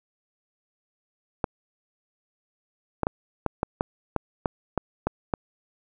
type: clicks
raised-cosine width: 1 ms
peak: -9 dBFS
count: 11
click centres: 1.442 / 3.033 / 3.069 / 3.463 / 3.631 / 3.809 / 4.163 / 4.458 / 4.777 / 5.07 / 5.338 s
effects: none